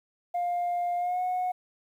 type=tone with pitch glide; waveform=sine; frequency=704 to 730.5 Hz; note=F5 to F#5; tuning=+14 to -22 cents; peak=-24 dBFS; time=0.34-1.52 s; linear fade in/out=10 ms; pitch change=+64 cents; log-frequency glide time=0.97-1.22 s; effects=tanh soft clip ceiling -24 dBFS + 10-bit